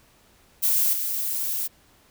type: noise with level steps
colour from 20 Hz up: violet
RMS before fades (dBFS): -21 / -27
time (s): 0.62-1.68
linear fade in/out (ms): 20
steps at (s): 0.93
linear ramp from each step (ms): 2
effects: pink hiss -58 dBFS RMS until 2.1 s